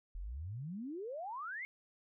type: exponential sweep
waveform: sine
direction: up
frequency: 38.86 to 2217 Hz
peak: -40 dBFS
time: 0.15-1.65 s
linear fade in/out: 0 ms
effects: none